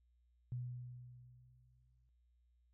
sine tone with exponential decay, 123.47 Hz, B2, in tune, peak -38 dBFS, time 0.52-2.09 s, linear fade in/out 0 ms, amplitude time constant 340 ms, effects added 60 Hz sine -70 dBFS peak until 2.73 s

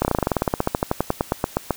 slowing click train, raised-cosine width 1 ms, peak -4 dBFS, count 25, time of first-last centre 0.02-1.707 s, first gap 29 ms, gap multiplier 1.07, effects white hiss -42 dBFS RMS until 1.76 s

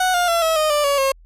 30% pulse tone with pitch steps, 740 / 707.4 / 676.2 / 646.4 / 618 / 590.7 / 564.7 / 539.8 Hz, F#5 / F5 / E5 / E5 / D#5 / D5 / C#5 / C#5, 0 / +22 / +44 / -34 / -12 / +10 / +32 / -46 cents, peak -13 dBFS, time 0-1.12 s, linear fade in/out 5 ms, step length 140 ms, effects added 41 Hz sine -44 dBFS peak until 1.25 s + resampled to 32000 Hz

